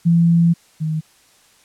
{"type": "tone pair in turn", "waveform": "sine", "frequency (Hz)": [168.7, 156.85], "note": ["E3", "D#3"], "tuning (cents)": [40, 14], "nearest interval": "minor second", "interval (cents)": 126, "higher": "first", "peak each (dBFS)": [-10, -18], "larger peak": "first", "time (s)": [[0.05, 0.54], [0.8, 1.01]], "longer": "first", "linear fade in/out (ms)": 20, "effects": ["white hiss -53 dBFS RMS until 1.64 s", "low-pass 10000 Hz 12 dB/octave"]}